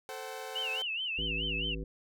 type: chord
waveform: sawtooth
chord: F# diminished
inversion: first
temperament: equal with one note detuned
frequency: 440 / 523.3 / 758.2 Hz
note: A4 / C5 / F#5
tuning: 0 / 0 / +42 cents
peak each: -40 dBFS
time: 0.09-0.82 s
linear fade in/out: 0 ms
type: tone with vibrato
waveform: sine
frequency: 2835 Hz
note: F7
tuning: 25 cents sharp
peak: -32 dBFS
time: 0.55-1.75 s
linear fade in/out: 10 ms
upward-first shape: sine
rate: 4.7 Hz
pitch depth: 160 cents each way
type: harmonic tone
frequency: 53.9 Hz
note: A1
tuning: 35 cents flat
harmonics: 1 / 3 / 5 / 7 / 9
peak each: -37 / -42 / -44 / -45 / -47 dBFS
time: 1.18-1.84 s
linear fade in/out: 5 ms
effects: none